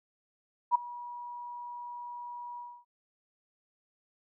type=tone with ADSR envelope; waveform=sine; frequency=965 Hz; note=B5; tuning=40 cents flat; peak=-18 dBFS; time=0.71-2.85 s; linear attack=40 ms; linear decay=9 ms; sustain=-21 dB; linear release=270 ms; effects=none